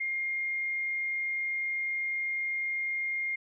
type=tone; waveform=sine; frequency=2124 Hz; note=C7; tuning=25 cents sharp; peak=-29 dBFS; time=0-3.36 s; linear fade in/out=10 ms; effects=none